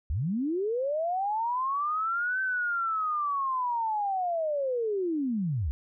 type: linear two-way sweep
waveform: sine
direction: up then down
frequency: 59 to 1547 to 59 Hz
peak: -26 dBFS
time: 0.1-5.71 s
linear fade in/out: 0 ms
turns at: 2.41 s
effects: none